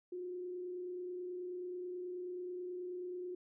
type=tone with frequency modulation; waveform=sine; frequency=360 Hz; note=F#4; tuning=47 cents flat; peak=-40 dBFS; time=0.12-3.35 s; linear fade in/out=5 ms; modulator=29.3 Hz; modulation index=0.27; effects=none